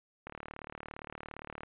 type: click train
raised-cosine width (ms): 0.5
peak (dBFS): -27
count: 52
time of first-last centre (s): 0.27-1.634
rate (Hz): 37.4
effects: resampled to 8000 Hz